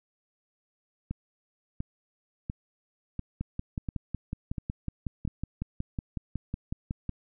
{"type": "two click trains", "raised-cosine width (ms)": 5, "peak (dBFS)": [-20, -19], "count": [7, 21], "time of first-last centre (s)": [[1.11, 5.277], [3.41, 7.093]], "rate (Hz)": [1.44, 5.43], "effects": []}